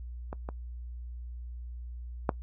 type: clicks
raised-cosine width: 1 ms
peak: -23 / -23 / -11 dBFS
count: 3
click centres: 0.329 / 0.489 / 2.292 s
effects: noise-tail reverb RT60 0.1 s tail -22 dB re dry + added 60 Hz sine -38 dBFS peak until 2.42 s